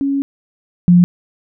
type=tone pair in turn; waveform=sine; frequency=277.2 / 176.35 Hz; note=C#4 / F3; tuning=0 / +17 cents; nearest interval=minor sixth; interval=783 cents; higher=first; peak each=-14 / -5 dBFS; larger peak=second; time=0.01-0.22 / 0.88-1.04 s; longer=first; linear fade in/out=0 ms; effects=none